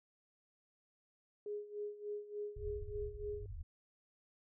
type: tone with tremolo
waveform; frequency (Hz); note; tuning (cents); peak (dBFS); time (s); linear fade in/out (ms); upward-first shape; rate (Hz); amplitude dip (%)
sine; 415.3; G#4; 0; -38; 1.46-3.46; 2; sine; 3.4; 80
type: low-pass noise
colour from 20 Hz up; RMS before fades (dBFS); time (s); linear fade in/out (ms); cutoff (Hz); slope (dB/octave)
pink; -46; 2.56-3.63; 10; 110; 96
effects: none